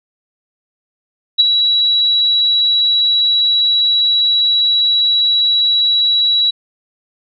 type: tone with ADSR envelope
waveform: sine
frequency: 3905 Hz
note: B7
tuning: 20 cents flat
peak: -4 dBFS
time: 1.38-6.51 s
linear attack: 21 ms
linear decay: 23 ms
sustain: -6 dB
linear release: 13 ms
effects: none